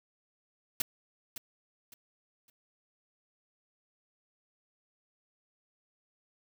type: noise with echo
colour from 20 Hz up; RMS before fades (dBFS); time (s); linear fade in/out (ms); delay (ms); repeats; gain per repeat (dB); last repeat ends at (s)
white; -30; 0.8-0.82; 2; 560; 3; -11; 2.5
effects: none